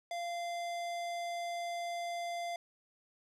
sine tone with hard clipping, 691 Hz, F5, 19 cents flat, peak -38 dBFS, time 0.11-2.56 s, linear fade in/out 2 ms, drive 18 dB, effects none

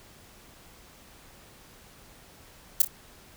violet noise with echo, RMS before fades -17 dBFS, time 2.8-2.82 s, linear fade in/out 5 ms, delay 28 ms, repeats 2, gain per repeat -10 dB, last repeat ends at 2.876 s, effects pink hiss -53 dBFS RMS until 3.36 s

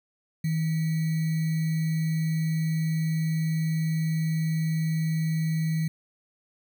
sine tone with sample-and-hold, 160 Hz, D#3, 49 cents sharp, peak -23 dBFS, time 0.44-5.88 s, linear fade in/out 5 ms, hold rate 2100 Hz, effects none

